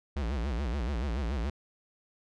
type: tone with vibrato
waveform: square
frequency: 63.8 Hz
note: C2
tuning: 43 cents flat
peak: -30 dBFS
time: 0.16-1.5 s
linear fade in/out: 5 ms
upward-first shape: sine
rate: 7 Hz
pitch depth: 250 cents each way
effects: low-pass 5000 Hz 12 dB/octave